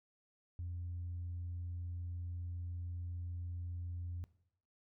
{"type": "tone", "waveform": "sine", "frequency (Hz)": 87.31, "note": "F2", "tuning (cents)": 0, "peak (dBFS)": -38, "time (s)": [0.59, 4.24], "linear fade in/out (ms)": 0, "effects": ["noise-tail reverb RT60 0.7 s tail -19 dB re dry", "tanh soft clip ceiling -36 dBFS"]}